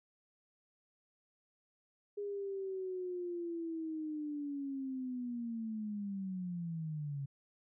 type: linear sweep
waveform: sine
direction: down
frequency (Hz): 410.9 to 136.5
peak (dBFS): -37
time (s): 2.17-7.26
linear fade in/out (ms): 10
effects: none